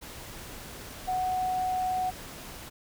sine tone in noise, 740 Hz, F#5, in tune, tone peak -26 dBFS, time 1.07-2.11 s, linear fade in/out 20 ms, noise pink, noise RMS -43 dBFS, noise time 0.01-2.7 s, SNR +14 dB, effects none

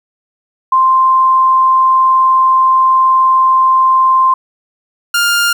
sine / sawtooth tone pair in turn, 1046.5 / 1404.6 Hz, C6 / F6, 0 / +10 cents, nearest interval perfect fourth, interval 510 cents, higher second, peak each -6 dBFS, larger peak neither, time 0.72-4.34 / 5.14-5.53 s, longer first, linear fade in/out 5 ms, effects 8-bit

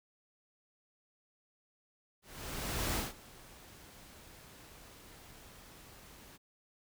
pink noise with ADSR envelope, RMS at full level -34 dBFS, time 2.22-6.38 s, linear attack 740 ms, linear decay 170 ms, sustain -21 dB, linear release 25 ms, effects none

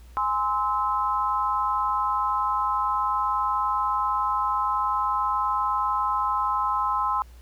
sine chord, Ab augmented, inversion none, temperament just, 830.6 / 1038.3 / 1297.8 Hz, Ab5 / C6 / E6, 0 / -14 / -27 cents, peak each -29 / -24 / -27 dBFS, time 0.17-7.22 s, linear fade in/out 0 ms, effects added 60 Hz sine -44 dBFS peak until 7.41 s + pink hiss -58 dBFS RMS until 7.41 s

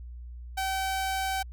sawtooth tone, 768 Hz, G5, 36 cents flat, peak -24 dBFS, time 0.57-1.43 s, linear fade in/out 10 ms, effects added 60 Hz sine -39 dBFS peak until 1.52 s

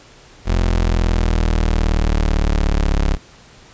30% pulse exponential sweep, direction down, 43.65 to 34.65 Hz, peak -11 dBFS, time 0.45-3.18 s, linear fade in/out 50 ms, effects pink hiss -45 dBFS RMS until 3.73 s + resampled to 16000 Hz

